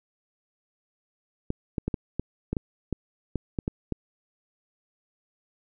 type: clicks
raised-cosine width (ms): 3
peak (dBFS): -14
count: 12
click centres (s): 1.504 / 1.782 / 1.88 / 1.942 / 2.196 / 2.53 / 2.568 / 2.927 / 3.357 / 3.588 / 3.679 / 3.923
effects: none